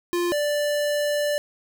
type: tone pair in turn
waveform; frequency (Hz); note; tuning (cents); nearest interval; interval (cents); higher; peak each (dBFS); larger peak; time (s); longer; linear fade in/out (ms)
square; 349.2 / 587.3; F4 / D5; 0 / 0; major sixth; 900; second; -22; neither; 0.13-0.32 / 0.32-1.38; second; 0
effects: none